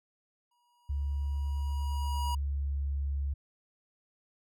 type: tone with exponential growth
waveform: square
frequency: 962 Hz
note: B5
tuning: 46 cents flat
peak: -33 dBFS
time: 0.51-2.35 s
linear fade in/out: 5 ms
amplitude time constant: 400 ms
type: tone with pitch glide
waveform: sine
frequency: 70.7 to 69.97 Hz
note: C#2 to C#2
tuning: +35 to +17 cents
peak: -29 dBFS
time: 0.89-3.34 s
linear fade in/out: 10 ms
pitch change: -18 cents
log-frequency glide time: 2-2.76 s
effects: none